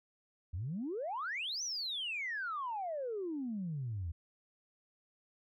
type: exponential two-way sweep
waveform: sine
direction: up then down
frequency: 78 to 6160 to 78 Hz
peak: -35 dBFS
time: 0.53-4.12 s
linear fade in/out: 10 ms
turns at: 1.63 s
effects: tanh soft clip ceiling -31 dBFS

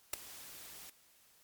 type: noise with ADSR envelope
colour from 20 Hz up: white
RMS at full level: -31 dBFS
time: 0.13-0.9 s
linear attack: 6 ms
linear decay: 6 ms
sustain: -20 dB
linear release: 6 ms
effects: white hiss -66 dBFS RMS until 1.43 s + MP3 96 kbps

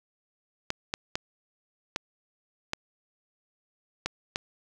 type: clicks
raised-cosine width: 0.2 ms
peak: -11 dBFS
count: 7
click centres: 0.704 / 0.939 / 1.155 / 1.961 / 2.734 / 4.06 / 4.359 s
effects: none

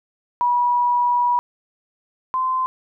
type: tone pair in turn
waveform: sine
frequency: 971 / 1033.2 Hz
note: B5 / C6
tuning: -30 / -22 cents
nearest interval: minor second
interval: 108 cents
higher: second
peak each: -15 / -18 dBFS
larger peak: first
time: 0.41-1.39 / 2.34-2.66 s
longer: first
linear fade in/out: 0 ms
effects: none

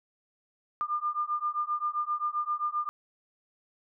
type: beating tone pair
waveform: sine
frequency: 1200 / 1207.6 Hz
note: D6 / D6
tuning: +37 / +48 cents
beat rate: 7.6 Hz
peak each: -31 dBFS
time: 0.81-2.89 s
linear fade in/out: 0 ms
effects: none

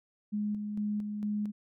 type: tone with tremolo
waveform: sine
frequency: 208.8 Hz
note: G#3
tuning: 10 cents sharp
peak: -29 dBFS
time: 0.32-1.52 s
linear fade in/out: 20 ms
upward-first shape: square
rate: 2.2 Hz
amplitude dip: 40%
effects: none

